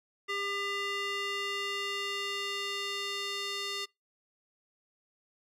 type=tone with band-pass filter sweep; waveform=square; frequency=400 Hz; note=G4; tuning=35 cents sharp; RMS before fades=-35 dBFS; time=0.28-3.86 s; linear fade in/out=20 ms; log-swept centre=2200 to 3800 Hz; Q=1.4; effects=noise-tail reverb RT60 0.2 s tail -24 dB re dry